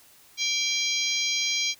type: harmonic tone with a mistuned harmonic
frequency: 808 Hz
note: G#5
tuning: 48 cents flat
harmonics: 3 / 4 / 5 / 6 / 7 / 8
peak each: -29 / -30 / -31 / -32 / -32 / -33 dBFS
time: 0.37-1.75 s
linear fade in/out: 50 ms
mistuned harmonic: 3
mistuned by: -65 cents
effects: white hiss -55 dBFS RMS until 1.79 s